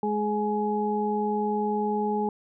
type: harmonic tone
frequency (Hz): 210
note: G#3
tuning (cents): +19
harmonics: 1 / 2 / 4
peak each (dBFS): -28 / -28 / -28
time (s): 0.03-2.29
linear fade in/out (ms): 2
effects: none